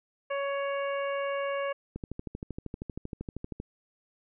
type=harmonic tone; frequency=558 Hz; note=C#5; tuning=11 cents sharp; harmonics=1 / 2 / 3 / 4 / 5; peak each=-30 / -36 / -40 / -42 / -44 dBFS; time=0.3-1.73 s; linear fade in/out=10 ms
type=click train; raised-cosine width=3 ms; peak=-23 dBFS; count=22; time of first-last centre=1.96-3.601 s; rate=12.8 Hz
effects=none